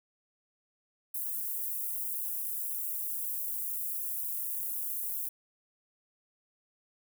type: high-pass noise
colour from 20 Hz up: white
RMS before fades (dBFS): -35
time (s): 1.14-5.29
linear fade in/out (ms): 5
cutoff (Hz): 11000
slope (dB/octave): 24
effects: none